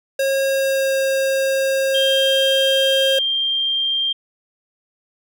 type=tone with pitch glide; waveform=square; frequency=542 to 537.6 Hz; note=C#5 to C5; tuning=-39 to +47 cents; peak=-17 dBFS; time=0.19-3.19 s; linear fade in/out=5 ms; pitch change=-14 cents; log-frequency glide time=0.43-0.96 s
type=tone; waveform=sine; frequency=3184 Hz; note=G7; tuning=26 cents sharp; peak=-17 dBFS; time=1.94-4.13 s; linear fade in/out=10 ms
effects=none